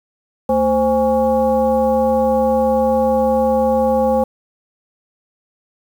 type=tone with frequency modulation; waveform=sine; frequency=523.3 Hz; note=C5; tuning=in tune; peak=-12 dBFS; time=0.49-4.24 s; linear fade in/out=5 ms; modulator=298 Hz; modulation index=1; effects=7-bit